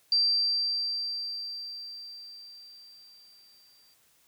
sine tone with exponential decay, 4699 Hz, D8, in tune, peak -20 dBFS, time 0.12-3.94 s, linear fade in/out 2 ms, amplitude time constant 830 ms, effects white hiss -65 dBFS RMS until 4.27 s

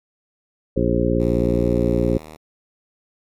harmonic tone, 59 Hz, A#1, 22 cents sharp, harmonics 1 / 2 / 3 / 4 / 5 / 6 / 7 / 9, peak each -24 / -24 / -24 / -24 / -24 / -24 / -24 / -24 dBFS, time 0.76-2.18 s, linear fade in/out 10 ms
5% pulse tone, 77.78 Hz, D#2, in tune, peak -26 dBFS, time 1.19-2.37 s, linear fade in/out 20 ms
effects MP3 96 kbps

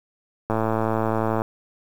click train, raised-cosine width 1 ms, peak -9 dBFS, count 103, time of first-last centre 0.5-1.419 s, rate 111 Hz, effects 7-bit

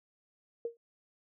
sine tone with exponential decay, 466.2 Hz, A#4, in tune, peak -29 dBFS, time 0.65-0.77 s, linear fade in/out 2 ms, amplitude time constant 25 ms, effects none

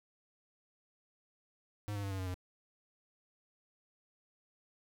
square tone with pitch steps, 103.83 / 101.11 / 98.46 / 95.87 / 93.36 / 90.91 Hz, G#2 / G#2 / G2 / G2 / F#2 / F#2, 0 / -46 / +8 / -38 / +16 / -30 cents, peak -37 dBFS, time 1.88-2.342 s, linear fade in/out 0 ms, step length 77 ms, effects none

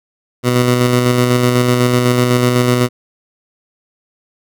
15% pulse tone with tremolo, 123.47 Hz, B2, in tune, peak -3 dBFS, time 0.43-2.89 s, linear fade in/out 50 ms, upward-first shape square, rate 8 Hz, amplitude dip 30%, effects none

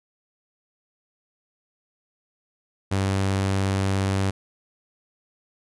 sawtooth tone, 97 Hz, G2, 18 cents flat, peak -17 dBFS, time 2.91-4.31 s, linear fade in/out 10 ms, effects resampled to 24000 Hz

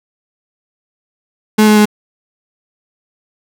35% pulse tone with pitch steps, 214.5 / 212.4 / 210.3 Hz, A3 / G#3 / G#3, -44 / +39 / +22 cents, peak -4 dBFS, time 1.58-1.856 s, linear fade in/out 10 ms, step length 92 ms, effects none

